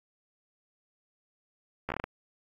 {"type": "slowing click train", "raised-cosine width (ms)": 0.5, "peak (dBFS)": -17, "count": 7, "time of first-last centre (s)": [1.89, 2.04], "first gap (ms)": 13, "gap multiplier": 1.26, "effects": ["AAC 48 kbps"]}